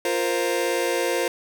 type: chord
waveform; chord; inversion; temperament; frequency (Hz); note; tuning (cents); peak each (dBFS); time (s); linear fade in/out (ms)
sawtooth; F suspended fourth; none; just; 349.2 / 465.6 / 523.8; F4 / Bb4 / C5; 0 / -2 / +2; -22 / -22 / -21; 0.05-1.28; 2
effects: none